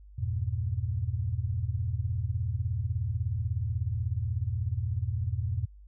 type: chord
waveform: sine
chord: E diminished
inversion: none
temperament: just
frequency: 82.41 / 98.89 / 118.67 Hz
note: E2 / G2 / Bb2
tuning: 0 / +16 / +31 cents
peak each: -32 dBFS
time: 0.18-5.66 s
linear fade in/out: 10 ms
effects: added 50 Hz sine -48 dBFS peak until 5.87 s